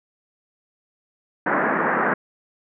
white band-pass noise, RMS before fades -21 dBFS, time 1.46-2.14 s, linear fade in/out 5 ms, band 160 to 1800 Hz, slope 48 dB/octave, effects none

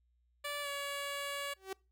10% pulse tone with pitch glide, 580 to 565.8 Hz, D5 to C#5, -22 to +35 cents, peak -29 dBFS, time 0.44-1.54 s, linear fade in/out 10 ms, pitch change -43 cents, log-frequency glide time 0.62-0.68 s
sawtooth tone with exponential growth, 383.1 Hz, G4, 40 cents flat, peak -32 dBFS, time 1.56-1.73 s, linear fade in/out 5 ms, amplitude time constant 36 ms
effects noise-tail reverb RT60 0.3 s tail -25 dB re dry + added 60 Hz sine -70 dBFS peak until 1.91 s

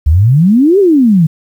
sine exponential two-way sweep, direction up then down, 69.3 to 415.3 to 150.5 Hz, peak -4 dBFS, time 0.06-1.27 s, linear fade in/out 10 ms, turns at 0.79 s, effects 7-bit

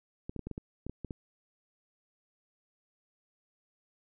clicks, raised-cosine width 3 ms, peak -25 dBFS, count 10, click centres 0.295 / 0.363 / 0.393 / 0.47 / 0.513 / 0.579 / 0.866 / 0.896 / 1.047 / 1.108 s, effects none

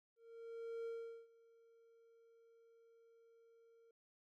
triangle tone with ADSR envelope, 459.9 Hz, A#4, 23 cents flat, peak -40 dBFS, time 0.16-3.91 s, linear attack 700 ms, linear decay 410 ms, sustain -24 dB, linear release 3 ms, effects none

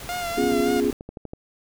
pink noise, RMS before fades -38 dBFS, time 0-0.93 s, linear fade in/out 2 ms
sawtooth tone with vibrato, 698.5 Hz, F5, in tune, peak -23 dBFS, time 0.09-0.8 s, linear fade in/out 0 ms, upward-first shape sine, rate 3.5 Hz, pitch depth 46 cents each way
sine chord, C# dominant seventh, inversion third, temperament equal, 246.9 / 277.2 / 349.2 / 415.3 Hz, B3 / C#4 / E#4 / G#4, 0 / 0 / 0 / 0 cents, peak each -25 / -25 / -26 / -23 dBFS, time 0.37-0.91 s, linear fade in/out 10 ms
click train, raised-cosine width 2 ms, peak -22 dBFS, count 12, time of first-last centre 0.44-1.334 s, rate 12.3 Hz
effects none

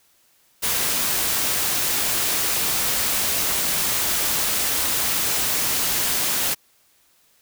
white noise, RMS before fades -22 dBFS, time 0.62-6.55 s, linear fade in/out 20 ms, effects white hiss -60 dBFS RMS until 7.41 s

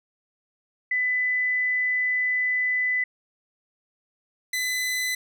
sine / sawtooth tone pair in turn, 2000 / 2009 Hz, B6 / B6, +21 / +29 cents, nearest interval unison, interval 8 cents, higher second, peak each -21 dBFS, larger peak neither, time 0.91-3.04 / 4.53-5.15 s, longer first, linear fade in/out 5 ms, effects none

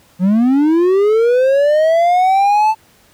triangle linear sweep, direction up, 174.61 to 885 Hz, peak -7 dBFS, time 0.19-2.75 s, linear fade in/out 50 ms, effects pink hiss -50 dBFS RMS until 3.13 s + high-pass 60 Hz 12 dB/octave

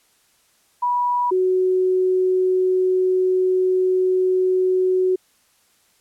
sine tone pair in turn, 976 / 370.7 Hz, B5 / F#4, -21 / +3 cents, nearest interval octave + perfect fourth, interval 1676 cents, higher first, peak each -17 / -15 dBFS, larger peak second, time 0.82-1.31 / 1.31-5.16 s, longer second, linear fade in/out 10 ms, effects white hiss -60 dBFS RMS until 6 s + low-pass 12000 Hz 12 dB/octave

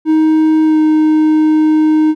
triangle tone with pitch glide, 313.9 to 310.1 Hz, D#4 to D#4, +15 to -6 cents, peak -5 dBFS, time 0.05-2.15 s, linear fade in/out 50 ms, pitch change -21 cents, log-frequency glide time 0.64-0.79 s, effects none

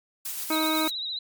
blue noise with tremolo, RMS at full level -32 dBFS, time 0.25-0.9 s, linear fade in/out 5 ms, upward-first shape square, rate 8 Hz, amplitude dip 25%
harmonic tone, 314.6 Hz, D#4, 19 cents sharp, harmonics 1 / 2 / 3 / 4 / 5 / 7 / 8, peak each -26 / -32 / -32 / -31 / -38 / -35 / -40 dBFS, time 0.5-0.88 s, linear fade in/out 5 ms
sine tone with vibrato, 3879 Hz, B7, 32 cents flat, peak -29 dBFS, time 0.52-1.19 s, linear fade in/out 5 ms, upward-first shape triangle, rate 14 Hz, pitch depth 83 cents each way
effects MP3 96 kbps

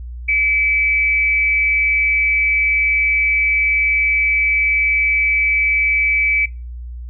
sine tone with amplitude modulation, 2300 Hz, D7, 37 cents flat, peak -11 dBFS, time 0.28-6.46 s, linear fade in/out 10 ms, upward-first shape sine, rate 221 Hz, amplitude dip 45%, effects noise-tail reverb RT60 0.3 s tail -23 dB re dry + added 60 Hz sine -27 dBFS peak until 7.09 s

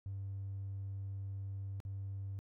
triangle tone with dropouts, 98 Hz, G2, in tune, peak -36 dBFS, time 0.06-2.39 s, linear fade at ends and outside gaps 0 ms, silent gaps 1.802-1.851 s, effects tanh soft clip ceiling -36 dBFS

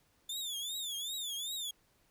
sawtooth tone with vibrato, 3520 Hz, A7, in tune, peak -34 dBFS, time 0.29-1.71 s, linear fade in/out 5 ms, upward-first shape triangle, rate 2.6 Hz, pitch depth 170 cents each way, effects pink hiss -71 dBFS RMS until 2.1 s

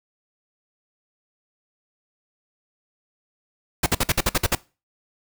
pink noise bursts, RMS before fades -19 dBFS, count 9, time 3.83-4.551 s, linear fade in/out 5 ms, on 33 ms, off 53 ms, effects noise-tail reverb RT60 0.3 s tail -21 dB re dry

